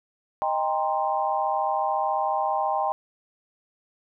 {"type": "chord", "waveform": "sine", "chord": "C minor seventh", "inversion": "first", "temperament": "equal with one note detuned", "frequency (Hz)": [622.3, 794, 932.3, 1046.5], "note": ["Eb5", "G5", "Bb5", "C6"], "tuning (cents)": [0, 22, 0, 0], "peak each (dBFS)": [-29, -25, -30, -29], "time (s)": [0.42, 2.92], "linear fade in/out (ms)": 0, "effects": []}